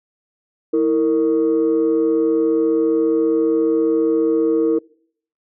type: tone pair together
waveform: sine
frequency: 325.2 / 459.9 Hz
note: E4 / A#4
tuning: -23 / -23 cents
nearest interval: tritone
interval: 600 cents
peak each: -15 dBFS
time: 0.73-4.79 s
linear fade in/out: 10 ms
effects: noise-tail reverb RT60 0.6 s tail -24 dB re dry + tanh soft clip ceiling -9 dBFS